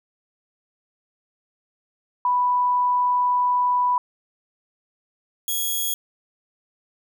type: tone pair in turn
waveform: sine / 5% pulse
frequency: 987.8 / 3330 Hz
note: B5 / G#7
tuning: 0 / +4 cents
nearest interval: octave + major sixth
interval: 2104 cents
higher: second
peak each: -17 / -14 dBFS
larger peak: second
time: 2.25-3.98 / 5.48-5.94 s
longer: first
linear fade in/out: 2 ms
effects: none